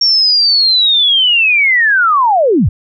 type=linear sweep; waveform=sine; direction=down; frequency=5550 to 61.74 Hz; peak=-7 dBFS; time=0.01-2.69 s; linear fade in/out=5 ms; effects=none